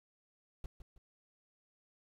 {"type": "noise with echo", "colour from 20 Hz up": "brown", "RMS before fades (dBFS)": -41, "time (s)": [0.64, 0.66], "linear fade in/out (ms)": 2, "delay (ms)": 160, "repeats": 2, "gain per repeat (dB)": -9, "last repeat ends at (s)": 0.98, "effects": []}